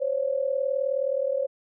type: tone pair together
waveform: sine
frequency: 523.3 / 562.5 Hz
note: C5 / C#5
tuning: 0 / +25 cents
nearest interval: minor second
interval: 125 cents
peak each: -26 dBFS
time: 0-1.47 s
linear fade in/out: 20 ms
effects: none